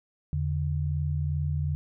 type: tone pair together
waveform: sine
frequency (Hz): 83.1 / 145.69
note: E2 / D3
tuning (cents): +15 / -14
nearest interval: minor seventh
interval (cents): 971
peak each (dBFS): -28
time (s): 0.33-1.75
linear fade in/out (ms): 0
effects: none